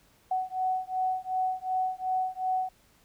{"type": "beating tone pair", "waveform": "sine", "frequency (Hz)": [745, 747.7], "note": ["F#5", "F#5"], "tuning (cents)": [12, 18], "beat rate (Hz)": 2.7, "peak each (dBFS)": -30, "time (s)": [0.31, 2.69], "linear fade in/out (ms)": 5, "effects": ["pink hiss -63 dBFS RMS until 3.04 s"]}